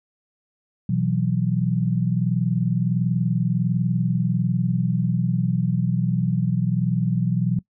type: chord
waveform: sine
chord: B suspended fourth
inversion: none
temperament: equal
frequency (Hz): 123.47 / 164.81 / 185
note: B2 / E3 / F#3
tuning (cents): 0 / 0 / 0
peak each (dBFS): -23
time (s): 0.89-7.59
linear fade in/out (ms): 5
effects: noise-tail reverb RT60 0.1 s tail -21 dB re dry